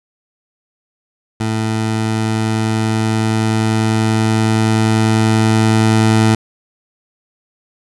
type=tone with level ramp; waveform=20% pulse; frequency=110.4 Hz; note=A2; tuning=6 cents sharp; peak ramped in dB=-11 to -4 dBFS; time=1.4-6.35 s; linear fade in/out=5 ms; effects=resampled to 24000 Hz